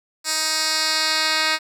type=tone with band-pass filter sweep; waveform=10% pulse; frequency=313.8 Hz; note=D#4; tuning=15 cents sharp; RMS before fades=-21 dBFS; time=0.24-1.59 s; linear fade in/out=50 ms; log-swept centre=6700 to 3300 Hz; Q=1.5; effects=8-bit